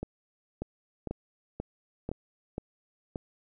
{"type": "two click trains", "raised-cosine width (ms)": 2, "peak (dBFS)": [-21, -20], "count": [4, 5], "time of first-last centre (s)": [[0.03, 3.158], [0.62, 2.581]], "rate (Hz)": [0.959, 2.04], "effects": []}